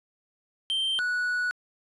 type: tone pair in turn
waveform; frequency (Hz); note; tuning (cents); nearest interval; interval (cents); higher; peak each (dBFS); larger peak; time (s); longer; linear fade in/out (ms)
triangle; 3136 / 1471.5; G7 / F#6; 0 / -10; octave + minor second; 1310; first; -23; neither; 0.7-0.99 / 0.99-1.51; second; 0
effects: resampled to 24000 Hz